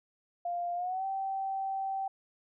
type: tone with pitch glide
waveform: sine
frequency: 698.5 to 775 Hz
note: F5 to G5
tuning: 0 to -20 cents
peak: -31 dBFS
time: 0.45-2.08 s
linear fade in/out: 5 ms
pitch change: +180 cents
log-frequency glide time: 0.75-1.05 s
effects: none

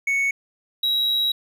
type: tone pair in turn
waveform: triangle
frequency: 2217 / 3859 Hz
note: C#7 / B7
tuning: 0 / -41 cents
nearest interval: minor seventh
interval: 959 cents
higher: second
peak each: -17 dBFS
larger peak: neither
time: 0.07-0.31 / 0.83-1.32 s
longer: second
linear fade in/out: 5 ms
effects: none

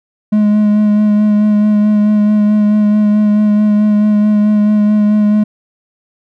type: tone with vibrato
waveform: triangle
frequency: 210 Hz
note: G#3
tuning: 19 cents sharp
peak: -5 dBFS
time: 0.32-5.44 s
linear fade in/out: 10 ms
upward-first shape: sine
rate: 4.6 Hz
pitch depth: 17 cents each way
effects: none

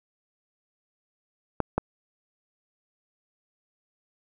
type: clicks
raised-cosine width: 1 ms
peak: -9 dBFS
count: 2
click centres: 1.603 / 1.78 s
effects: none

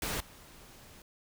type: noise with level steps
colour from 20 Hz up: pink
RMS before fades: -34 / -54 dBFS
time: 0.02-1.02 s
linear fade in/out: 2 ms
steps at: 0.2 s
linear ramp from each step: 5 ms
effects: none

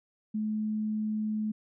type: tone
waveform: sine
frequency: 214.8 Hz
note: A3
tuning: 41 cents flat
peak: -28 dBFS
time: 0.34-1.52 s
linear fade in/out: 10 ms
effects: none

